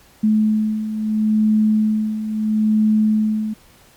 sine beating tone pair, 214.9 / 215.65 Hz, A3 / A3, -41 / -35 cents, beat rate 0.75 Hz, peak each -21 / -15 dBFS, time 0.23-3.54 s, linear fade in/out 10 ms, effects pink hiss -50 dBFS RMS until 3.96 s + MP3 96 kbps

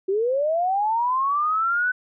sine linear sweep, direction up, 370 to 1511 Hz, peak -19 dBFS, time 0.08-1.92 s, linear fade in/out 10 ms, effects none

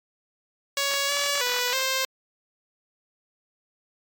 5% pulse tone with pitch steps, 559 / 570 / 492.7 / 526 Hz, C#5 / C#5 / B4 / C5, +14 / +48 / -4 / +9 cents, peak -12 dBFS, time 0.77-2.05 s, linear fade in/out 2 ms, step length 320 ms, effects AAC 64 kbps

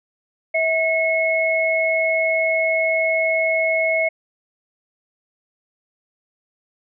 sine tone pair together, 647.9 / 2181 Hz, E5 / C#7, -30 / -29 cents, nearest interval octave + major sixth, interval 2101 cents, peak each -19 dBFS, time 0.54-4.09 s, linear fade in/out 10 ms, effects none

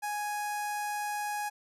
sawtooth tone with notch filter, 832 Hz, G#5, 3 cents sharp, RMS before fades -34 dBFS, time 0.02-1.5 s, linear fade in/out 20 ms, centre 3600 Hz, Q 1.4, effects resampled to 32000 Hz

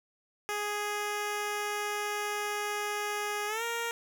10% pulse tone with pitch glide, 415.3 to 466.2 Hz, G#4 to A#4, 0 to 0 cents, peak -23 dBFS, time 0.49-3.91 s, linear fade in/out 0 ms, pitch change +200 cents, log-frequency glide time 3.47-3.63 s, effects none

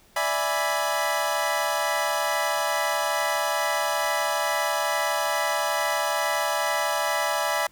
25% pulse chord, E dominant seventh, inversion third, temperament equal, 587.3 / 659.3 / 830.6 / 987.8 Hz, D5 / E5 / G#5 / B5, 0 / 0 / 0 / 0 cents, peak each -25 dBFS, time 0.16-7.67 s, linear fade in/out 5 ms, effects pink hiss -57 dBFS RMS until 7.71 s

